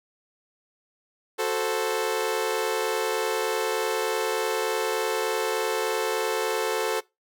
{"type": "chord", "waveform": "sawtooth", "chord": "F# diminished", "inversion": "none", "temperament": "equal", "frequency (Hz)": [370, 440, 523.3], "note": ["F#4", "A4", "C5"], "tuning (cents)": [0, 0, 0], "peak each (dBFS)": [-27, -22, -27], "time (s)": [1.38, 7.01], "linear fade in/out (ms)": 20, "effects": ["noise-tail reverb RT60 0.2 s tail -21 dB re dry"]}